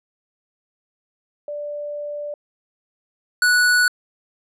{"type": "tone pair in turn", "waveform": ["sine", "square"], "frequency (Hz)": [587.3, 1473.9], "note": ["D5", "F#6"], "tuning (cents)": [0, -7], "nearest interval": "octave + major third", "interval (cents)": 1593, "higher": "second", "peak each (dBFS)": [-26, -14], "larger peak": "second", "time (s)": [[1.48, 2.34], [3.42, 3.88]], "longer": "first", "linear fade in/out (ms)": 2, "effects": ["low-pass 12000 Hz 12 dB/octave"]}